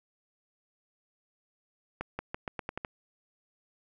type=accelerating click train; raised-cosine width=0.5 ms; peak=-19 dBFS; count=8; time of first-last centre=2.01-2.848 s; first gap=180 ms; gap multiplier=0.86; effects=none